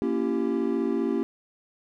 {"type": "chord", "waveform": "triangle", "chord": "A# diminished seventh", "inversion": "none", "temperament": "equal with one note detuned", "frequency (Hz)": [233.1, 277.2, 336.9, 392], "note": ["A#3", "C#4", "E4", "G4"], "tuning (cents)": [0, 0, 38, 0], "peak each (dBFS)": -27, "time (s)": [0.02, 1.23], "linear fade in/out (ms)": 0, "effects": []}